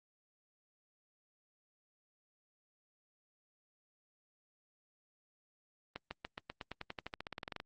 accelerating click train, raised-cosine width 0.3 ms, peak -25 dBFS, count 21, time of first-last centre 5.96-7.601 s, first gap 150 ms, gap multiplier 0.93, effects Opus 24 kbps

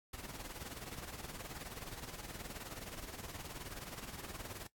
pink noise with tremolo, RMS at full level -45 dBFS, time 0.13-4.67 s, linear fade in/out 5 ms, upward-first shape sine, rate 19 Hz, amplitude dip 65%, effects noise-tail reverb RT60 0.1 s tail -19 dB re dry + AAC 64 kbps

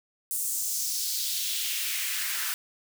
white noise with high-pass filter sweep, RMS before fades -30 dBFS, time 0.31-2.54 s, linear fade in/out 0 ms, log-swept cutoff 8900 to 1400 Hz, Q 1.9, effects none

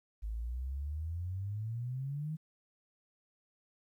sine exponential sweep, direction up, 51.91 to 160.3 Hz, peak -35 dBFS, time 0.22-2.37 s, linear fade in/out 20 ms, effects 12-bit

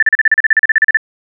sine tone bursts, 1766 Hz, A6, 6 cents sharp, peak -5 dBFS, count 16, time 0-0.971 s, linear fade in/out 2 ms, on 26 ms, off 37 ms, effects none

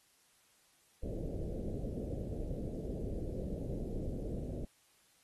pink low-pass noise, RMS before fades -39 dBFS, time 1.03-4.65 s, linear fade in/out 5 ms, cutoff 580 Hz, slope 48 dB/octave, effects white hiss -69 dBFS RMS until 5.23 s + AAC 32 kbps

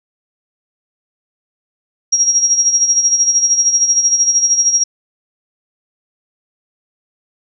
sine tone with tremolo, 5640 Hz, F8, 16 cents sharp, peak -7 dBFS, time 2.12-4.84 s, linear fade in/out 10 ms, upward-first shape sine, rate 13 Hz, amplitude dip 65%, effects none

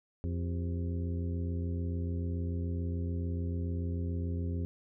harmonic tone with a mistuned harmonic, 86.9 Hz, F2, 8 cents flat, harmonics 1 / 2 / 3 / 4 / 5 / 6, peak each -32 / -40 / -41 / -49 / -46 / -53 dBFS, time 0.24-4.65 s, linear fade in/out 0 ms, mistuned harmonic 5, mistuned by -120 cents, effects none

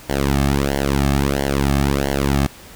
sawtooth tone with flanger, 69.4 Hz, C#2, 3 cents sharp, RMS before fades -18 dBFS, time 0.09-2.47 s, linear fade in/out 10 ms, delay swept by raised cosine 0.79 to 2.09 ms, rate 1.5 Hz, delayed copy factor -1, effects pink hiss -41 dBFS RMS until 2.75 s

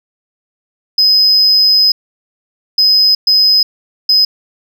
sine tone bursts at uneven times, 5050 Hz, D#8, 25 cents sharp, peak -4 dBFS, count 4, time 0.98-1.92 / 2.78-3.15 / 3.27-3.63 / 4.09-4.25 s, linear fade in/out 5 ms, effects tanh soft clip ceiling -4 dBFS

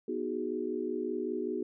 sine chord, G# minor seventh, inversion first, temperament equal with one note detuned, 245 / 311.1 / 370 / 415.3 Hz, B3 / D#4 / F#4 / G#4, -14 / 0 / 0 / 0 cents, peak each -38 / -38 / -35 / -37 dBFS, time 0.08-1.63 s, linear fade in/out 5 ms, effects none

